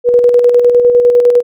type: tone with tremolo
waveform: sine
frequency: 485.7 Hz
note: B4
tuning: 29 cents flat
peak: -3 dBFS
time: 0.04-1.43 s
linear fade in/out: 50 ms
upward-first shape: square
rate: 9.9 Hz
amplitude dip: 40%
effects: none